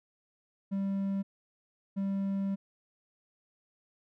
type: tone pair in turn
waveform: triangle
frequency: 196 / 196 Hz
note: G3 / G3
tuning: 0 / 0 cents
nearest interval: unison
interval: 0 cents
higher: neither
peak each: -27 dBFS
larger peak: neither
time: 0.71-1.23 / 1.96-2.56 s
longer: second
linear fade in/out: 20 ms
effects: none